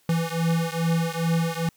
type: beating tone pair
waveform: square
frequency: 164.81 / 167.21 Hz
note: E3 / E3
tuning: 0 / +25 cents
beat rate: 2.4 Hz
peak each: -25 / -26 dBFS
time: 0.09-1.69 s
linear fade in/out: 2 ms
effects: white hiss -63 dBFS RMS until 1.76 s